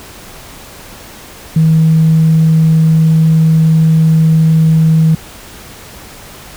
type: tone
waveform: sine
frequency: 159.9 Hz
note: D#3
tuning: 48 cents sharp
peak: -4 dBFS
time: 1.56-5.15 s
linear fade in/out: 5 ms
effects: tanh soft clip ceiling -1 dBFS + pink hiss -33 dBFS RMS until 6.56 s